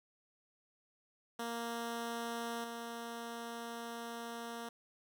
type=tone with level steps; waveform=10% pulse; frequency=233.1 Hz; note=A#3; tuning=in tune; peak=-30 / -34 dBFS; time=1.39-4.69 s; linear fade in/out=5 ms; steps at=2.64 s; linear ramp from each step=2 ms; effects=none